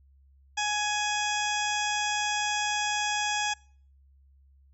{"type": "harmonic tone with a mistuned harmonic", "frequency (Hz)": 836, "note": "G#5", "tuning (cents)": 11, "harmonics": [1, 2, 3, 4, 6, 7, 8, 9], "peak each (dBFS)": [-30, -33, -34, -34, -39, -40, -38, -41], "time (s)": [0.57, 3.54], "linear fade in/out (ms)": 10, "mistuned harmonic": 8, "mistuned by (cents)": -16, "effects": ["noise-tail reverb RT60 0.5 s tail -26 dB re dry", "added 68 Hz sine -56 dBFS peak until 4.73 s"]}